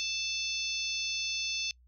harmonic tone, 880 Hz, A5, in tune, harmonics 3 / 4 / 5 / 6 / 7, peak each -36 / -37 / -38 / -39 / -39 dBFS, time 0-1.71 s, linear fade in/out 0 ms, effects noise-tail reverb RT60 0.1 s tail -25 dB re dry + added 61 Hz sine -58 dBFS peak until 1.87 s

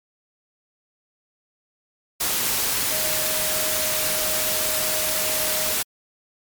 sine tone in noise, 622.3 Hz, D#5, in tune, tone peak -31 dBFS, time 2.91-5.75 s, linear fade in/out 10 ms, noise white, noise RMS -23 dBFS, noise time 2.2-5.83 s, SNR -11 dB, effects MP3 96 kbps

